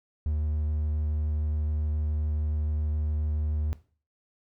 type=tone with vibrato; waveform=triangle; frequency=76 Hz; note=D#2; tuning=40 cents flat; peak=-23 dBFS; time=0.26-3.73 s; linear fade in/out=0 ms; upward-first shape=triangle; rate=7.1 Hz; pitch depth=9 cents each way; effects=noise-tail reverb RT60 0.4 s tail -17 dB re dry